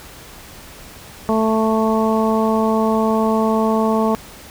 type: harmonic tone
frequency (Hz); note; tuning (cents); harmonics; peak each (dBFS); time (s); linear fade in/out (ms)
220.6; A3; +5; 1 / 2 / 3 / 4 / 5; -17 / -20 / -22 / -23 / -24; 1.29-4.15; 0
effects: pink hiss -39 dBFS RMS until 4.5 s